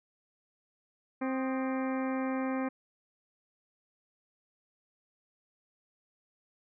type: harmonic tone with a mistuned harmonic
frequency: 262.8 Hz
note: C4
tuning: 8 cents sharp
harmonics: 1 / 2 / 3 / 4 / 5 / 6 / 7 / 8 / 9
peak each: -31 / -37 / -41 / -43 / -45 / -47 / -48 / -49 / -50 dBFS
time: 1.21-2.69 s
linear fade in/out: 10 ms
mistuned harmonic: 5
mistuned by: -89 cents
effects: none

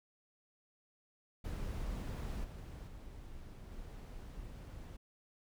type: noise with level steps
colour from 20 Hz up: brown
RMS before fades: -40 / -47 / -50 / -48 dBFS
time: 1.44-4.97 s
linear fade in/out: 10 ms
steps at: 2.43 / 2.86 / 3.7 s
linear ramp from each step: 20 ms
effects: none

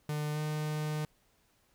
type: tone with pitch glide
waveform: 45% pulse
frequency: 150 to 152.45 Hz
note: D3 to D#3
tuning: +37 to -35 cents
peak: -32 dBFS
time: 0.09-1.05 s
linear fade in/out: 2 ms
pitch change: +28 cents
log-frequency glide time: 0.33-0.39 s
effects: pink hiss -70 dBFS RMS until 1.74 s

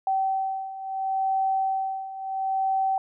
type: beating tone pair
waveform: sine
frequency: 769 / 769.73 Hz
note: G5 / G5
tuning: -33 / -32 cents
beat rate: 0.73 Hz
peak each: -29 / -25 dBFS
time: 0.07-2.98 s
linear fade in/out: 2 ms
effects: none

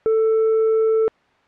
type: tone with tanh clipping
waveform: sine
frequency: 442.8 Hz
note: A4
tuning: 11 cents sharp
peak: -15 dBFS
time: 0.06-1.08 s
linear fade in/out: 0 ms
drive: 3 dB
effects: white hiss -57 dBFS RMS until 1.47 s + low-pass 2000 Hz 12 dB/octave

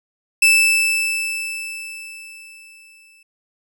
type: tone with exponential decay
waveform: 40% pulse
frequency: 2637 Hz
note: E7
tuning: in tune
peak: -8 dBFS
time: 0.42-3.23 s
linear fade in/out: 5 ms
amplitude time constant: 610 ms
effects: none

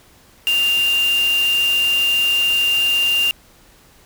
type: tone in noise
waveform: sine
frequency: 2794 Hz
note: F7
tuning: in tune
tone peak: -14 dBFS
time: 0.47-3.31 s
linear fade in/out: 0 ms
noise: white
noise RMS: -29 dBFS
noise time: 0.47-3.31 s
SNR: +12 dB
effects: pink hiss -50 dBFS RMS until 4.05 s

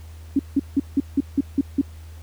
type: tone bursts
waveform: sine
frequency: 277.2 Hz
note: C#4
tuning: in tune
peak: -14 dBFS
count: 8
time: 0.36-1.814 s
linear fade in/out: 5 ms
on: 33 ms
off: 170 ms
effects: added 80 Hz sine -37 dBFS peak until 2.22 s + pink hiss -52 dBFS RMS until 2.22 s

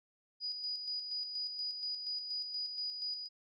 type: tone with tremolo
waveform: sine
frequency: 4926 Hz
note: D#8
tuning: 18 cents flat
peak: -35 dBFS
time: 0.4-3.29 s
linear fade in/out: 50 ms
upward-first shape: square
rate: 4.2 Hz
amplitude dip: 45%
effects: none

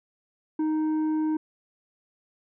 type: tone with tanh clipping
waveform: sine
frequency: 311.1 Hz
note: D#4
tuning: in tune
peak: -24 dBFS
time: 0.59-1.37 s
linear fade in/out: 5 ms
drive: 6 dB
effects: none

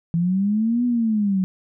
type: linear two-way sweep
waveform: sine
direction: up then down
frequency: 164.81 to 246.9 to 183.5 Hz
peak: -17 dBFS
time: 0.14-1.44 s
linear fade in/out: 0 ms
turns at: 0.85 s
effects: none

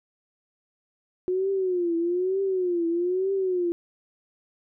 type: tone with vibrato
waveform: sine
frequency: 361.4 Hz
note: F#4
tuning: 41 cents flat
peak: -22 dBFS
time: 1.28-3.72 s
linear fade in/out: 0 ms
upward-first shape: triangle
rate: 1.1 Hz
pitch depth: 150 cents each way
effects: none

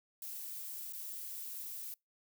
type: noise with dropouts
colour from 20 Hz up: violet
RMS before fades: -44 dBFS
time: 0.22-1.94 s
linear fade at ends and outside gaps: 2 ms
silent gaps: 0.925-0.933 s
effects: noise-tail reverb RT60 0.2 s tail -26 dB re dry

